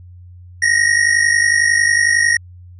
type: tone pair together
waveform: square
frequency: 1854 / 1905 Hz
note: A#6 / A#6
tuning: -10 / +37 cents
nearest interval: unison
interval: 47 cents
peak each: -15 dBFS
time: 0.62-2.37 s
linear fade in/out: 5 ms
effects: added 89 Hz sine -36 dBFS peak until 2.79 s + resampled to 24000 Hz